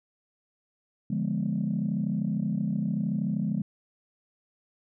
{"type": "chord", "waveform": "sine", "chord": "D diminished seventh", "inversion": "none", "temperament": "equal", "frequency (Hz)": [146.83, 174.61, 207.7, 246.9], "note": ["D3", "F3", "Ab3", "Cb4"], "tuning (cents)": [0, 0, 0, 0], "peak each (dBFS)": [-32, -30, -28, -34], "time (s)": [1.1, 3.62], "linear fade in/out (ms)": 5, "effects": ["tanh soft clip ceiling -18 dBFS"]}